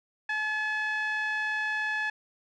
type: tone with low-pass filter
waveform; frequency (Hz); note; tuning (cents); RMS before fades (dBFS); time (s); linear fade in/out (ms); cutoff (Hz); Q
5% pulse; 857; A5; -46; -30; 0.29-2.1; 5; 1900; 3.7
effects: none